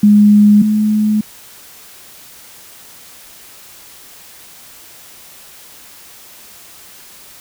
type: tone pair in turn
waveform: sine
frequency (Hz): 207.7 / 212.9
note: G#3 / G#3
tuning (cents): 0 / +43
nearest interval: unison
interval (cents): 43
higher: second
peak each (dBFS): -4 / -10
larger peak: first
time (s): 0.03-0.62 / 0.62-1.21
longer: neither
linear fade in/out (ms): 5
effects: white hiss -39 dBFS RMS until 7.4 s